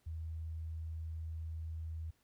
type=tone; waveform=sine; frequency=80.5 Hz; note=E2; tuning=41 cents flat; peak=-39 dBFS; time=0.06-2.11 s; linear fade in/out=10 ms; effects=pink hiss -75 dBFS RMS until 2.23 s